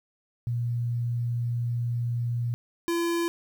sine / square tone pair in turn, 119.2 / 339.6 Hz, A#2 / F4, +39 / -48 cents, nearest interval octave + tritone, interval 1813 cents, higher second, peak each -25 dBFS, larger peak neither, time 0.47-2.54 / 2.88-3.28 s, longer first, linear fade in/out 0 ms, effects 10-bit

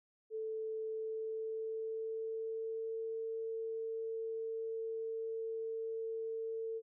sine tone with pitch glide, 440 to 449.2 Hz, A4 to A4, 0 to +36 cents, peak -37 dBFS, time 0.3-6.82 s, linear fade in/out 50 ms, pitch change +36 cents, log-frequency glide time 0.88-3.06 s, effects none

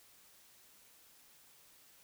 silence, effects white hiss -63 dBFS RMS until 2.03 s

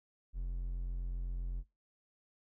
triangle tone, 43.88 Hz, F1, 9 cents sharp, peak -33 dBFS, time 0.33-1.64 s, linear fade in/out 50 ms, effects noise-tail reverb RT60 0.2 s tail -20 dB re dry

